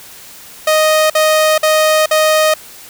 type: tone bursts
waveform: sawtooth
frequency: 622.3 Hz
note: D#5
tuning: in tune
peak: -5 dBFS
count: 4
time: 0.67-2.54 s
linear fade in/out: 5 ms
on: 430 ms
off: 50 ms
effects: white hiss -36 dBFS RMS until 2.89 s